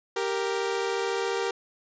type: tone pair together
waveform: sawtooth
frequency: 392 / 466.2 Hz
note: G4 / A#4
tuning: 0 / 0 cents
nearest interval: minor third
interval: 300 cents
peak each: -25 dBFS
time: 0.16-1.51 s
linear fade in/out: 5 ms
effects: resampled to 16000 Hz